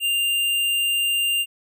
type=tone with hard clipping; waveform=sine; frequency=2794 Hz; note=F7; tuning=in tune; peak=-20 dBFS; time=0-1.46 s; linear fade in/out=50 ms; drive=16 dB; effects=none